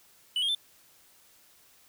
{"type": "tone with pitch steps", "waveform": "triangle", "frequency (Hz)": [2975, 3244, 3538], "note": ["F#7", "G#7", "A7"], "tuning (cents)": [9, -41, 9], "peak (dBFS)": -24, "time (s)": [0.36, 0.549], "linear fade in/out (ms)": 2, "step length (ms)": 63, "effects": ["white hiss -60 dBFS RMS until 1.88 s"]}